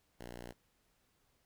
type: tone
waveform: 5% pulse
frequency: 60 Hz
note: B1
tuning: 49 cents flat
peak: -35 dBFS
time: 0.19-0.53 s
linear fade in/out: 20 ms
effects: pink hiss -75 dBFS RMS until 1.45 s